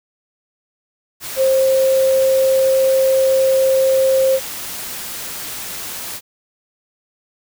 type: tone in noise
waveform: sine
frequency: 530 Hz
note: C5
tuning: 22 cents sharp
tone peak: -11 dBFS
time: 1.36-4.4 s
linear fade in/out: 50 ms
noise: white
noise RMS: -28 dBFS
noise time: 1.2-6.21 s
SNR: +14 dB
effects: none